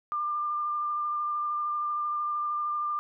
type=tone with vibrato; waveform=sine; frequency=1195 Hz; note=D6; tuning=30 cents sharp; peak=-27 dBFS; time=0.12-2.99 s; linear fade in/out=0 ms; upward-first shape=sine; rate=13 Hz; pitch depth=13 cents each way; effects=none